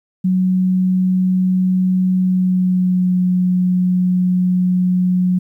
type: tone with pitch glide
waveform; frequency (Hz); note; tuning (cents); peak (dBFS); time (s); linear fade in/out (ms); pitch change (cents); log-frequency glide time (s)
sine; 185 to 181.82; F#3 to F#3; 0 to -30; -12; 0.24-5.39; 10; -30; 2.16-3.17
effects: 9-bit